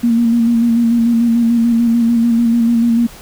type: tone with vibrato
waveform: sine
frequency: 233.1 Hz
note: A#3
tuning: in tune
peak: -9 dBFS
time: 0.03-3.07 s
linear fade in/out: 10 ms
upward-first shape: square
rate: 6.8 Hz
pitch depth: 27 cents each way
effects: pink hiss -37 dBFS RMS until 3.21 s